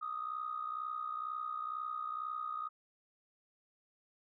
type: tone with amplitude modulation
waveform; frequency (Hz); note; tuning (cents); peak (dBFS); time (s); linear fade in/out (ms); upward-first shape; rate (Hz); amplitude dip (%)
sine; 1244.5; D#6; 0; -33; 0.01-2.69; 20; sine; 62.1; 75
effects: tanh soft clip ceiling -29 dBFS